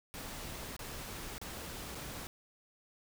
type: noise with dropouts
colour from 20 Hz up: pink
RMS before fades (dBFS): -44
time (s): 0.14-2.27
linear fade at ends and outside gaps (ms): 0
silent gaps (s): 0.765-0.792 / 1.381-1.415 / 1.948-1.953
effects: none